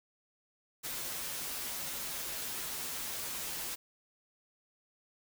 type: noise with comb filter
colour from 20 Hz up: white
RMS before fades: -39 dBFS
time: 0.83-3.76 s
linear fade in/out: 20 ms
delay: 10 ms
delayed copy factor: -0.6
effects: none